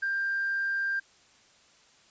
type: tone with hard clipping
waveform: sine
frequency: 1589 Hz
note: G6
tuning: 23 cents sharp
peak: -27 dBFS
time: 0.02-1 s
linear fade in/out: 10 ms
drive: 1 dB
effects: white hiss -60 dBFS RMS until 2.1 s + resampled to 16000 Hz